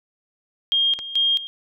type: tone with tremolo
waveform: sine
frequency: 3225 Hz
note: G7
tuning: 48 cents sharp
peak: -16 dBFS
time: 0.72-1.47 s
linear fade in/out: 0 ms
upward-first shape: square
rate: 2.3 Hz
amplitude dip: 80%
type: click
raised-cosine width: 0.2 ms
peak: -16 dBFS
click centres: 0.99 s
effects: none